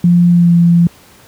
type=tone with pitch glide; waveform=sine; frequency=174.3 to 171.11 Hz; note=F3 to F3; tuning=-3 to -35 cents; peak=-5 dBFS; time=0.04-0.87 s; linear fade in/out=2 ms; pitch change=-32 cents; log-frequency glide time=0.3-0.54 s; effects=pink hiss -43 dBFS RMS until 1.27 s + high-pass 60 Hz 12 dB/octave